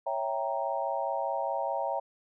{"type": "chord", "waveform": "sine", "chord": "C# diminished seventh", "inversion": "none", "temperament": "equal", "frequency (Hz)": [554.4, 659.3, 784, 932.3], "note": ["C#5", "E5", "G5", "Bb5"], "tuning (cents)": [0, 0, 0, 0], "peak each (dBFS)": -34, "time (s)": [0.06, 2], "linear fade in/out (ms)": 10, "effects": []}